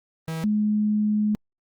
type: tone pair in turn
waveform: 45% pulse / sine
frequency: 161.6 / 211.1 Hz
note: E3 / G#3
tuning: -34 / +29 cents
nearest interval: perfect fourth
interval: 463 cents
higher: second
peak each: -27 / -19 dBFS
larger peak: second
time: 0.28-0.44 / 0.44-1.35 s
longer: second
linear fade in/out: 0 ms
effects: Opus 32 kbps